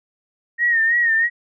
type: tone with vibrato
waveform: sine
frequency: 1854 Hz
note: A#6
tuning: 10 cents flat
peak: -14 dBFS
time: 0.58-1.3 s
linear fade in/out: 50 ms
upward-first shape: sine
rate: 3.1 Hz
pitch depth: 63 cents each way
effects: none